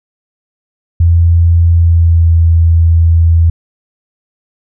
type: tone with pitch glide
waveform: sine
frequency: 84.6 to 83 Hz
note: E2 to E2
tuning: +45 to +12 cents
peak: -4 dBFS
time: 1-3.5 s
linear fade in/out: 5 ms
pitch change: -33 cents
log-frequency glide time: 1.72-2.32 s
effects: none